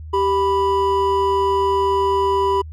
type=tone pair together; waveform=triangle; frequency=392 / 987.8 Hz; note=G4 / B5; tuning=0 / 0 cents; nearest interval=octave + major third; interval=1600 cents; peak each=-16 dBFS; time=0.13-2.62 s; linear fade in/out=10 ms; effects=added 78 Hz sine -31 dBFS peak until 2.72 s